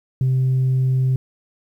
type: tone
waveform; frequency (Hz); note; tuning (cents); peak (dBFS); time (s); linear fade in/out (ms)
sine; 130.2; C3; -8; -13; 0.21-1.16; 2
effects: tanh soft clip ceiling -13 dBFS + 9-bit